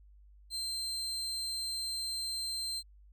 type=tone; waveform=35% pulse; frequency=4132 Hz; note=C8; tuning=22 cents flat; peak=-33 dBFS; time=0.5-2.83 s; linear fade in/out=50 ms; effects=added 50 Hz sine -55 dBFS peak until 3.12 s